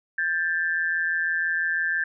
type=tone pair together; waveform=sine; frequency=1586 / 1752 Hz; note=G6 / A6; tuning=+20 / -8 cents; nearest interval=major second; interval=172 cents; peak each=-25 dBFS; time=0.18-2.04 s; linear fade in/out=5 ms; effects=none